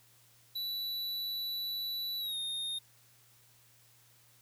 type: tone with pitch glide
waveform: square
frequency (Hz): 3951 to 3686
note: B7 to A#7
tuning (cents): 0 to -20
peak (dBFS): -35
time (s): 0.55-2.79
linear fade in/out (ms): 10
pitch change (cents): -120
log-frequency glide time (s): 2.19-2.37
effects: added 118 Hz sine -68 dBFS peak until 4.41 s + white hiss -64 dBFS RMS until 4.41 s